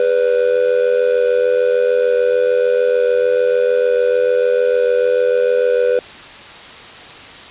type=tone with amplitude modulation; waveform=triangle; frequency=493.9 Hz; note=B4; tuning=in tune; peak=-6 dBFS; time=0-5.99 s; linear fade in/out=2 ms; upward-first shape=sine; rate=86.7 Hz; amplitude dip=80%; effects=white hiss -35 dBFS RMS until 7.5 s + resampled to 8000 Hz